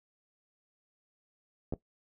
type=clicks; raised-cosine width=2 ms; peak=-21 dBFS; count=2; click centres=1.725 / 1.737 s; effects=noise-tail reverb RT60 0.1 s tail -17 dB re dry